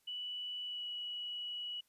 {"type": "tone with pitch glide", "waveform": "sine", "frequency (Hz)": [2960, 2933], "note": ["F#7", "F#7"], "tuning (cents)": [0, -16], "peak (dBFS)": -39, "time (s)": [0.07, 1.81], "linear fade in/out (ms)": 10, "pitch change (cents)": -16, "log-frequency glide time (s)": [0.65, 0.85], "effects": ["white hiss -75 dBFS RMS until 1.88 s", "resampled to 32000 Hz"]}